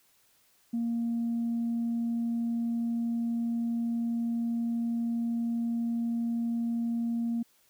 sine tone, 233.1 Hz, A#3, in tune, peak -26 dBFS, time 0.73-7.43 s, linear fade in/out 10 ms, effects tanh soft clip ceiling -24 dBFS + white hiss -66 dBFS RMS until 7.69 s

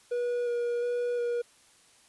triangle tone with vibrato, 481.3 Hz, B4, 45 cents flat, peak -25 dBFS, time 0.11-1.42 s, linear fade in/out 10 ms, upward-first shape square, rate 1.4 Hz, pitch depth 12 cents each way, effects white hiss -60 dBFS RMS until 2.08 s + resampled to 24000 Hz

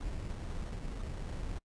brown noise with sample-and-hold, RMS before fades -39 dBFS, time 0-1.59 s, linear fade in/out 10 ms, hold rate 2450 Hz, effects noise-tail reverb RT60 0.1 s tail -25 dB re dry + resampled to 22050 Hz

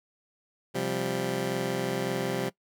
15% pulse chord, C suspended fourth, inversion none, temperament just, 130.81 / 174.42 / 196.22 Hz, C3 / F3 / G3, 0 / -2 / +2 cents, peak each -27 dBFS, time 0.74-2.5 s, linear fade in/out 20 ms, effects noise-tail reverb RT60 0.1 s tail -20 dB re dry

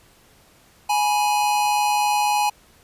square tone pair together, 834 / 977.3 Hz, G#5 / B5, +7 / -18 cents, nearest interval minor third, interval 275 cents, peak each -19 / -26 dBFS, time 0.89-2.5 s, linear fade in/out 10 ms, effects pink hiss -54 dBFS RMS until 2.83 s + resampled to 32000 Hz

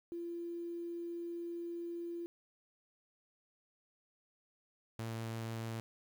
sine / sawtooth tone pair in turn, 341.9 / 113.37 Hz, F4 / A#2, -37 / -48 cents, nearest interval octave + perfect fifth, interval 1911 cents, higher first, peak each -39 / -35 dBFS, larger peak second, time 0.12-2.26 / 4.99-5.8 s, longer first, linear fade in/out 0 ms, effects 11-bit

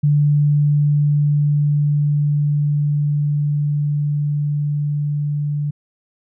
sine tone with level ramp, 146.7 Hz, D3, 2 cents flat, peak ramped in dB -11 to -18 dBFS, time 0.03-5.71 s, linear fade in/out 10 ms, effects none

